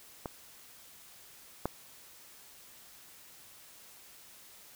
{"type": "clicks", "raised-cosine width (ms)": 1, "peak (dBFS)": [-22, -16], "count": 2, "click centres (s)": [0.258, 1.656], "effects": ["white hiss -55 dBFS RMS until 4.75 s"]}